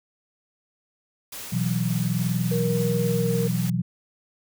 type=noise with tremolo; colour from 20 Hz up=white; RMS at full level=-36 dBFS; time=1.32-3.7 s; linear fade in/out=5 ms; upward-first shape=triangle; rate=3.5 Hz; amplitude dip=25%
type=chord; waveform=sine; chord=B suspended fourth; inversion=none; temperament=equal; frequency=123.47 / 164.81 / 185 Hz; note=B2 / E3 / F#3; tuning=0 / 0 / 0 cents; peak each=-26 dBFS; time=1.52-3.82 s; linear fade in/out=10 ms
type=tone with pitch glide; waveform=sine; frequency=471 to 464.2 Hz; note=A#4 to A#4; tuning=+18 to -7 cents; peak=-25 dBFS; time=2.51-3.48 s; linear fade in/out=10 ms; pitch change=-25 cents; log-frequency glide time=3.02-3.34 s
effects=none